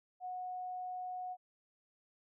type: tone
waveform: sine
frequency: 732 Hz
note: F#5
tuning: 19 cents flat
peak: -39 dBFS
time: 0.2-1.37 s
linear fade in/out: 50 ms
effects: none